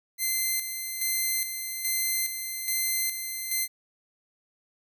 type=tone with tremolo; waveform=5% pulse; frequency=2069 Hz; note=C7; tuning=20 cents flat; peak=-15 dBFS; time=0.18-3.68 s; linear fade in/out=50 ms; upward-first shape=square; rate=1.2 Hz; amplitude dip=55%; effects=none